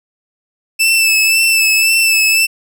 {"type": "tone with vibrato", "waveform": "sawtooth", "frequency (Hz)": 2638, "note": "E7", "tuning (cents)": 1, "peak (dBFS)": -6, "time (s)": [0.79, 2.47], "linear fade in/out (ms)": 20, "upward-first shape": "sine", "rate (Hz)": 1.9, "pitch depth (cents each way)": 31, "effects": []}